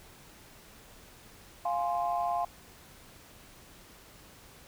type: chord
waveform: sine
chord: F minor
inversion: none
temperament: equal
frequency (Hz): 698.5 / 830.6 / 1046.5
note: F5 / Ab5 / C6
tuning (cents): 0 / 0 / 0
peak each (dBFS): -29 / -34 / -34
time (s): 1.65-2.45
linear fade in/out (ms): 5
effects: tanh soft clip ceiling -19 dBFS + pink hiss -54 dBFS RMS until 4.67 s